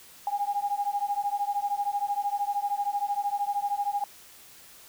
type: beating tone pair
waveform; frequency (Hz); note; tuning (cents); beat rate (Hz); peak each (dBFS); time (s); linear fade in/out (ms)
sine; 807 / 820; G#5 / G#5; -50 / -22; 13; -29; 0.27-4.04; 2
effects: white hiss -51 dBFS RMS until 4.88 s